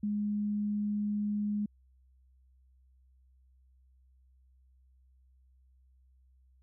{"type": "tone", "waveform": "sine", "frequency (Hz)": 207.7, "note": "G#3", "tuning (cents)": 0, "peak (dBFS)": -29, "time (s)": [0.03, 1.66], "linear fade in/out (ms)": 5, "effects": ["added 64 Hz sine -61 dBFS peak until 6.62 s"]}